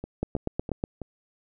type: two click trains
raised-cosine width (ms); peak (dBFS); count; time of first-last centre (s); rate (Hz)
2; -21 / -13; 4 / 6; 0.04-1.017 / 0.23-0.839; 3.07 / 8.21
effects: none